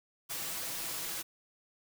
white noise with comb filter, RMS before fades -38 dBFS, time 0.29-1.23 s, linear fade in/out 20 ms, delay 6.1 ms, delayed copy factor +0.6, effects none

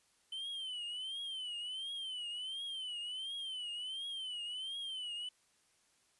triangle tone with vibrato, 3058 Hz, G7, 44 cents flat, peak -38 dBFS, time 0.32-5.29 s, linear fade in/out 5 ms, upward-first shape triangle, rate 1.4 Hz, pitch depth 140 cents each way, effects white hiss -72 dBFS RMS until 6.19 s + resampled to 24000 Hz

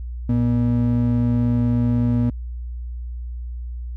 triangle ring-modulated tone, 179.1 Hz, F3, 44 cents sharp, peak -11 dBFS, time 0.29-2.3 s, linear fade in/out 5 ms, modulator 62.9 Hz, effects added 60 Hz sine -27 dBFS peak until 3.96 s

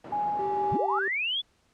white band-pass noise, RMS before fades -43 dBFS, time 0.04-0.77 s, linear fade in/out 5 ms, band 130 to 640 Hz, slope 12 dB/octave
sine tone with tremolo, 830.6 Hz, G#5, in tune, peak -25 dBFS, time 0.12-0.99 s, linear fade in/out 5 ms, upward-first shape sine, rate 2.3 Hz, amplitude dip 25%
triangle tone, 389.9 Hz, G4, 9 cents flat, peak -29 dBFS, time 0.39-1.08 s, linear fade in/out 2 ms
sine linear sweep, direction up, 37.19 to 3500 Hz, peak -26 dBFS, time 0.71-1.42 s, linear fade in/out 20 ms
effects pink hiss -67 dBFS RMS until 1.73 s + low-pass 8000 Hz 12 dB/octave

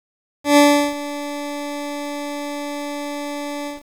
20% pulse tone with ADSR envelope, 289.9 Hz, D4, 22 cents flat, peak -3 dBFS, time 0.44-3.83 s, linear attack 130 ms, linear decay 360 ms, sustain -17 dB, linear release 160 ms, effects low-pass 12000 Hz 12 dB/octave + 7-bit

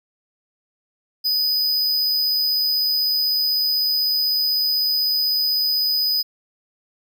square tone, 4988 Hz, D#8, 3 cents sharp, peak -18 dBFS, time 1.24-6.23 s, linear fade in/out 20 ms, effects none

